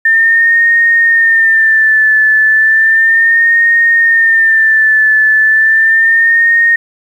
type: tone with vibrato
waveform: sine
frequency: 1796 Hz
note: A6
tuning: 35 cents sharp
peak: -5 dBFS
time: 0.05-6.76 s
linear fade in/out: 5 ms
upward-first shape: sine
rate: 0.34 Hz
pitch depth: 53 cents each way
effects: 7-bit